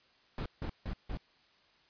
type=noise bursts; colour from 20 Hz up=brown; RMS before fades=-37 dBFS; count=4; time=0.38-1.172 s; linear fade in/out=2 ms; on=78 ms; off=160 ms; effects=white hiss -66 dBFS RMS until 1.89 s + resampled to 11025 Hz